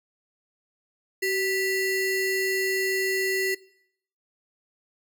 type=ring-modulated tone; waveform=square; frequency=1174.7 Hz; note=D6; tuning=in tune; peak=-21 dBFS; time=1.22-3.55 s; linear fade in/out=10 ms; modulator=793 Hz; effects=noise-tail reverb RT60 0.7 s tail -21 dB re dry